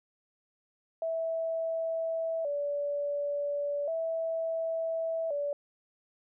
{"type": "tone with vibrato", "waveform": "sine", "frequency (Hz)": 614, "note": "D#5", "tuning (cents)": -23, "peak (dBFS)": -29, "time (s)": [1.02, 5.53], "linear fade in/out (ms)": 2, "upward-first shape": "square", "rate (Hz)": 0.35, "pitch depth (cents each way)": 110, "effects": []}